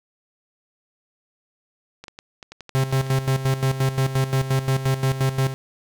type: clicks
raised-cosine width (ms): 0.2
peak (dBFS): -21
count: 12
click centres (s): 2.04 / 2.082 / 2.189 / 2.428 / 2.52 / 2.607 / 2.693 / 2.786 / 2.915 / 2.968 / 3.066 / 3.11
type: tone with tremolo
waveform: 45% pulse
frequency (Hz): 133.2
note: C3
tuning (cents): +31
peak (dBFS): -17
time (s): 2.75-5.54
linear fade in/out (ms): 0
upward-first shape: square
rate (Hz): 5.7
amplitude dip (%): 70
effects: none